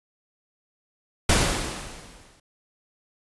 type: noise with exponential decay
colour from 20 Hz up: pink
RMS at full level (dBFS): -17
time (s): 1.29-2.4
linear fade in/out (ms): 5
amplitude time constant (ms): 240
effects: resampled to 24000 Hz